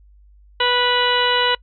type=harmonic tone; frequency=491.4 Hz; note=B4; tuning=9 cents flat; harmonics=1 / 2 / 3 / 4 / 5 / 6 / 7 / 8; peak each=-22 / -21 / -23 / -25 / -30 / -20 / -31 / -26 dBFS; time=0.6-1.55 s; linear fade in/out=5 ms; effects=noise-tail reverb RT60 0.1 s tail -25 dB re dry + added 50 Hz sine -46 dBFS peak until 1.62 s